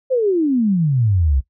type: exponential sweep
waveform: sine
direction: down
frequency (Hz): 538 to 62.1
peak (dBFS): -13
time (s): 0.1-1.41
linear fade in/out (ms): 20
effects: noise-tail reverb RT60 0.1 s tail -17 dB re dry